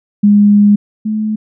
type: tone pair in turn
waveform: sine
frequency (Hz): 205.5 / 215.2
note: G#3 / A3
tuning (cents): -18 / -38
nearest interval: minor second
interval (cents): 80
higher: second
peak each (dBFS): -4 / -13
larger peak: first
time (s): 0.23-0.76 / 1.05-1.36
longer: first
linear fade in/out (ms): 10
effects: none